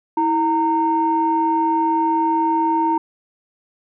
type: tone pair together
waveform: sine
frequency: 325.3 / 920.1 Hz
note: E4 / A#5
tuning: -23 / -23 cents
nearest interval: octave + tritone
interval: 1800 cents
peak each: -19 / -16 dBFS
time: 0.17-2.98 s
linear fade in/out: 5 ms
effects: tanh soft clip ceiling -8 dBFS